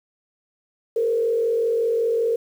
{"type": "tone with frequency modulation", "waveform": "sine", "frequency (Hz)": 460.1, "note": "A#4", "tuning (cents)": -23, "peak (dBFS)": -18, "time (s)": [0.96, 2.36], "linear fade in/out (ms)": 5, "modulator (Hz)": 45.3, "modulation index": 0.67, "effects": ["8-bit"]}